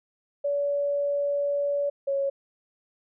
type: tone pair in turn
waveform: sine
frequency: 571 / 553.1 Hz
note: D5 / C#5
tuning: -49 / -4 cents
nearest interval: minor second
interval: 55 cents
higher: first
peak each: -23 dBFS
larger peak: neither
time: 0.44-1.9 / 2.07-2.3 s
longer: first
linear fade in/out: 10 ms
effects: none